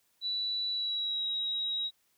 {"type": "tone with pitch glide", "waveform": "sine", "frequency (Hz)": [3951, 3827], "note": ["B7", "A#7"], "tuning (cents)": [0, 45], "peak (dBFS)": -30, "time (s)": [0.21, 1.91], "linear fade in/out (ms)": 50, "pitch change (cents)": -55, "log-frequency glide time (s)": [0.7, 1.28], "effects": ["white hiss -72 dBFS RMS until 2.17 s"]}